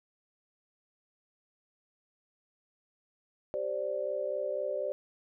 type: chord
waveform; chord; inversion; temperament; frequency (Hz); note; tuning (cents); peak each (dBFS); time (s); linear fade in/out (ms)
sine; G suspended fourth; none; equal; 392 / 523.3 / 587.3; G4 / C5 / D5; 0 / 0 / 0; -39 / -35 / -33; 3.54-4.92; 0
effects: none